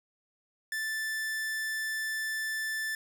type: tone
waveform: 45% pulse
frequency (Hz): 1760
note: A6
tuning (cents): 0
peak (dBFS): -31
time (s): 0.72-2.95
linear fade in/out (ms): 2
effects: none